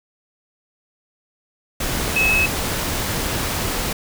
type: tone in noise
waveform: sine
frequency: 2581 Hz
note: E7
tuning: 37 cents flat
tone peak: -15 dBFS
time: 2.16-2.46 s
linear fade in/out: 5 ms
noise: pink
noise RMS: -23 dBFS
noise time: 1.8-3.93 s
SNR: +5 dB
effects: none